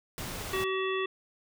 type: noise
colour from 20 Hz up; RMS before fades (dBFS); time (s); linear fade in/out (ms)
pink; -38; 0.18-0.64; 0
type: harmonic tone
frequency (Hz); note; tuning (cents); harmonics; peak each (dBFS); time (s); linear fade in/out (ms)
380.1; F#4; +47; 1 / 3 / 5 / 7 / 9; -30 / -35 / -37 / -38 / -40; 0.53-1.06; 5
effects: none